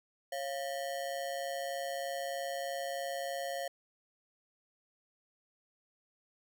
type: ring-modulated tone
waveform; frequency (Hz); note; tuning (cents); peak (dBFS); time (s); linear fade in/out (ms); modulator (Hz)
square; 621; D#5; -3; -33; 0.32-3.68; 5; 71.6
effects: none